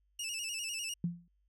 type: tone with vibrato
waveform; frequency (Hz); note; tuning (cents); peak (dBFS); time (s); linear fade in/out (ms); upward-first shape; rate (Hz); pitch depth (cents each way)
20% pulse; 2747; F7; -29; -31; 0.19-0.94; 5; square; 10; 71
type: tone with exponential decay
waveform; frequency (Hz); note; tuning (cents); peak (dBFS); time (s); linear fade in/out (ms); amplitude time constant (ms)
sine; 172.4; F3; -22; -27; 1.04-1.28; 2; 51
effects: added 50 Hz sine -70 dBFS peak until 1.48 s